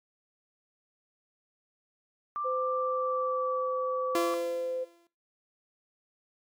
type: tone with pitch glide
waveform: sine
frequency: 1180 to 1147.7 Hz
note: D6 to D6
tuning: +8 to -40 cents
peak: -30 dBFS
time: 2.36-4.34 s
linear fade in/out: 0 ms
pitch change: -48 cents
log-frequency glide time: 2.68-3.73 s
type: tone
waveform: sine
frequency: 513 Hz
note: C5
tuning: 34 cents flat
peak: -30 dBFS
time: 2.44-4.85 s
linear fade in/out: 20 ms
type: tone with exponential decay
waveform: sawtooth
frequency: 341.4 Hz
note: F4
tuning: 39 cents flat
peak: -21 dBFS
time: 4.15-5.07 s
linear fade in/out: 2 ms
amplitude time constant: 200 ms
effects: noise-tail reverb RT60 0.3 s tail -18 dB re dry + MP3 96 kbps